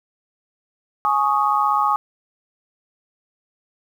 sine chord, Ab suspended fourth, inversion none, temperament equal with one note detuned, 837.8 / 1108.7 / 1244.5 Hz, Ab5 / Db6 / Eb6, +15 / 0 / 0 cents, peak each -20 dBFS, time 1.05-1.96 s, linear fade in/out 0 ms, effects 8-bit

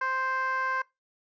15% pulse tone with band-pass filter, 523.3 Hz, C5, in tune, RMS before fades -29 dBFS, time 0.01-0.82 s, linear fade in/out 5 ms, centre 1300 Hz, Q 6.1, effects noise-tail reverb RT60 0.2 s tail -21 dB re dry + resampled to 16000 Hz

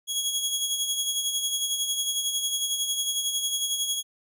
20% pulse tone with tremolo, 3322 Hz, G#7, in tune, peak -18 dBFS, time 0.07-4.03 s, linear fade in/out 50 ms, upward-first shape sine, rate 11 Hz, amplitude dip 50%, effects none

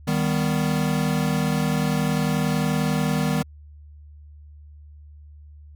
square chord, Eb augmented, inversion none, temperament equal, 155.56 / 196 / 246.9 Hz, Eb3 / G3 / B3, 0 / 0 / 0 cents, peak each -24 / -26 / -27 dBFS, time 0.07-3.43 s, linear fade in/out 10 ms, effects added 74 Hz sine -42 dBFS peak until 5.75 s

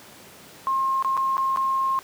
sine tone with dropouts, 1068 Hz, C6, 35 cents sharp, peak -20 dBFS, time 0.67-1.99 s, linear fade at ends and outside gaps 0 ms, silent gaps 1.025-1.047 / 1.169-1.175 / 1.369-1.38 / 1.561-1.572 s, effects pink hiss -46 dBFS RMS until 2.03 s + high-pass 150 Hz 12 dB/octave

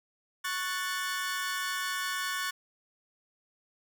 sawtooth chord, F# minor, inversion second, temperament equal with one note detuned, 1108.7 / 1480 / 1766.1 Hz, C#6 / F#6 / A6, 0 / 0 / +6 cents, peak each -32 dBFS, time 0.44-2.51 s, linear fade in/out 10 ms, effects none

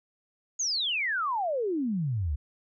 sine exponential sweep, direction down, 6810 to 66.3 Hz, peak -26 dBFS, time 0.59-2.36 s, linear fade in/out 10 ms, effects none

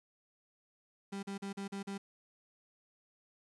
35% pulse tone bursts, 197.7 Hz, G3, 15 cents sharp, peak -37 dBFS, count 6, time 1.12-1.98 s, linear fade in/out 10 ms, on 110 ms, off 40 ms, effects resampled to 24000 Hz + 11-bit

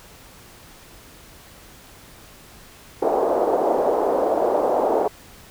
pink band-pass noise, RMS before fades -20 dBFS, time 3.02-5.08 s, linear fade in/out 5 ms, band 400 to 760 Hz, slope 24 dB/octave, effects pink hiss -46 dBFS RMS until 5.5 s

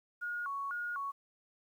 sine tone with vibrato, 1264 Hz, D#6, 27 cents sharp, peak -35 dBFS, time 0.21-1.12 s, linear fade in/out 20 ms, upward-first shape square, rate 2 Hz, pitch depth 220 cents each way, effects 11-bit

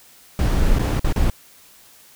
brown noise with dropouts, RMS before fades -17 dBFS, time 0.39-1.3 s, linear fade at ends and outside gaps 1 ms, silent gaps 0.786-0.793 / 0.995-1.045 / 1.126-1.16 s, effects white hiss -49 dBFS RMS until 2.15 s

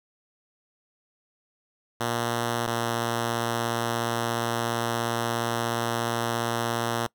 5% pulse tone pair in turn, 118 / 117.05 Hz, A#2 / A#2, +22 / +8 cents, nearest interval unison, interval 14 cents, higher first, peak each -14 dBFS, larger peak neither, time 2-2.67 / 2.67-7.07 s, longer second, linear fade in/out 10 ms, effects noise-tail reverb RT60 0.1 s tail -22 dB re dry

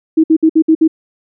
sine tone bursts, 319.2 Hz, D#4, 44 cents sharp, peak -5 dBFS, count 6, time 0.17-0.879 s, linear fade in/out 10 ms, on 69 ms, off 59 ms, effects none

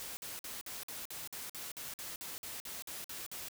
white noise bursts, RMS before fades -44 dBFS, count 16, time 0-3.485 s, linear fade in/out 0 ms, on 170 ms, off 51 ms, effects none

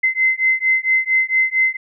sine beating tone pair, 2059 / 2063.4 Hz, C7 / C7, -28 / -25 cents, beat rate 4.4 Hz, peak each -17 dBFS, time 0.03-1.77 s, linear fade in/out 10 ms, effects none

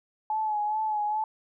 sine tone with vibrato, 853 Hz, G#5, 46 cents sharp, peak -25 dBFS, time 0.3-1.24 s, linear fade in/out 2 ms, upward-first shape sine, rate 2.4 Hz, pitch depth 40 cents each way, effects none

